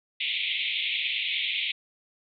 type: band-pass noise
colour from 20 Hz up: white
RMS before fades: -29 dBFS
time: 0.2-1.72 s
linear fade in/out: 5 ms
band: 2100 to 3700 Hz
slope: 96 dB/octave
effects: none